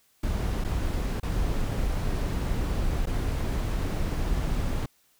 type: noise with dropouts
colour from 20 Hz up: brown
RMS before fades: -27 dBFS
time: 0.23-4.86 s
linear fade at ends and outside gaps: 5 ms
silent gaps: 0.641-0.646 / 1.2-1.23 / 3.059-3.069 s
effects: white hiss -65 dBFS RMS until 5.19 s